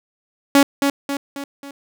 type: tone with echo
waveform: sawtooth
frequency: 280 Hz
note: C#4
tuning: 18 cents sharp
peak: -5 dBFS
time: 0.55-0.63 s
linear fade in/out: 2 ms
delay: 270 ms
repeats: 4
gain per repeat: -6 dB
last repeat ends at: 1.71 s
effects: none